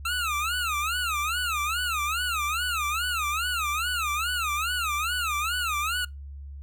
25% pulse tone with vibrato, 1318.5 Hz, E6, in tune, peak -22 dBFS, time 0.05-6.05 s, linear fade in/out 5 ms, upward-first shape sine, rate 2.4 Hz, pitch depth 210 cents each way, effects noise-tail reverb RT60 0.2 s tail -24 dB re dry + added 70 Hz sine -37 dBFS peak until 6.62 s

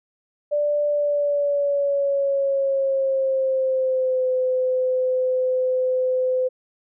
sine tone with pitch glide, 587.3 to 511.3 Hz, D5 to C5, 0 to -40 cents, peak -18 dBFS, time 0.51-6.49 s, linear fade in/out 20 ms, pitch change -240 cents, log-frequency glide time 0.87-4.27 s, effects none

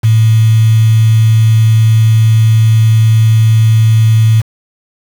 sine tone with quantisation, 111.2 Hz, A2, 19 cents sharp, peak -4 dBFS, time 0.03-4.42 s, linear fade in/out 20 ms, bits 4, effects none

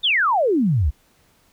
sine exponential sweep, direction down, 3729 to 61.7 Hz, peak -15 dBFS, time 0.03-0.91 s, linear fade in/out 20 ms, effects pink hiss -59 dBFS RMS until 1.52 s

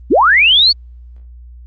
sine linear sweep, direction up, 185 to 4535 Hz, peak -6 dBFS, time 0.1-0.73 s, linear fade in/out 20 ms, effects added 60 Hz sine -33 dBFS peak until 1.66 s + Opus 24 kbps

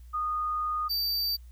sine / square tone pair in turn, 1232 / 4639 Hz, D#6 / D8, -17 / -22 cents, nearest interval octave + major seventh, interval 2295 cents, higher second, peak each -27 dBFS, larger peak neither, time 0.13-0.89 / 0.89-1.37 s, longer first, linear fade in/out 20 ms, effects added 60 Hz sine -45 dBFS peak until 1.51 s + white hiss -67 dBFS RMS until 1.51 s

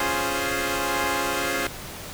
10% pulse chord, Db major seventh, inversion none, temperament equal, 277.2 / 349.2 / 415.3 / 523.3 Hz, Db4 / F4 / Ab4 / C5, 0 / 0 / 0 / 0 cents, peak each -21 dBFS, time 0-1.67 s, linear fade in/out 2 ms, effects pink hiss -37 dBFS RMS until 2.13 s

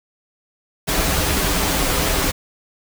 pink noise with comb filter, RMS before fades -19 dBFS, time 0.87-2.32 s, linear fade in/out 20 ms, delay 8.6 ms, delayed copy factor -0.6, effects none

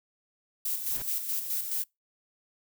violet noise with tremolo, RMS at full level -30 dBFS, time 0.65-1.84 s, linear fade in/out 5 ms, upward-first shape square, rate 4.7 Hz, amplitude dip 50%
pink noise with exponential growth, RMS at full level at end -39 dBFS, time 0.73-1.02 s, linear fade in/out 1 ms, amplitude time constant 61 ms
effects noise-tail reverb RT60 0.2 s tail -26 dB re dry

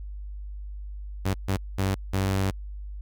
sawtooth tone bursts at uneven times, 96.5 Hz, G2, 27 cents flat, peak -19 dBFS, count 4, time 1.25-1.34 / 1.48-1.57 / 1.78-1.95 / 2.13-2.51 s, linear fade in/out 10 ms, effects added 50 Hz sine -34 dBFS peak until 3.01 s

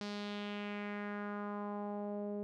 sawtooth tone with low-pass filter sweep, 205.6 Hz, G#3, 17 cents flat, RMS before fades -41 dBFS, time 0.01-2.43 s, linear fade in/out 0 ms, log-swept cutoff 4900 to 500 Hz, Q 2.4, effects none

